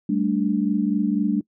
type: chord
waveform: sine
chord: G suspended second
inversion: none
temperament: equal with one note detuned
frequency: 196 / 220 / 292.1 Hz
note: G3 / A3 / D4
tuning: 0 / 0 / -9 cents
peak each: -23 dBFS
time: 0.09-1.41 s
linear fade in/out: 5 ms
effects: noise-tail reverb RT60 0.1 s tail -24 dB re dry